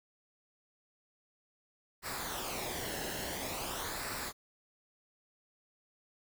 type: noise with flanger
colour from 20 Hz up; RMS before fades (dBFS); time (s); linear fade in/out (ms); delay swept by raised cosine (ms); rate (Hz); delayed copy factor
pink; -39; 2.02-4.33; 50; 0.31 to 0.86; 0.48; -0.6
effects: none